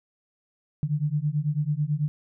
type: beating tone pair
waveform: sine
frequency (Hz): 144.6 / 153.7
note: D3 / D#3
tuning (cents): -27 / -21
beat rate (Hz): 9.1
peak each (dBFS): -26 / -26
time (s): 0.83-2.08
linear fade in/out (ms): 0
effects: none